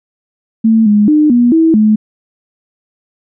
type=tone with pitch steps; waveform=sine; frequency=223.3 / 208.2 / 302.8 / 241.2 / 324.3 / 214.7 Hz; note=A3 / G#3 / D#4 / B3 / E4 / A3; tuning=+26 / +5 / -47 / -41 / -28 / -42 cents; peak=-5 dBFS; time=0.64-1.96 s; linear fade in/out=10 ms; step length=220 ms; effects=none